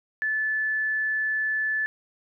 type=tone; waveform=sine; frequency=1740 Hz; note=A6; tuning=20 cents flat; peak=-23 dBFS; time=0.22-1.86 s; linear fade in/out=0 ms; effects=none